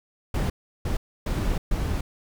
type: noise bursts at uneven times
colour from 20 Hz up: brown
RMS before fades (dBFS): -25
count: 4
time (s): 0.34-0.5 / 0.85-0.97 / 1.26-1.58 / 1.71-2.01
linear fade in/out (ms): 5
effects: none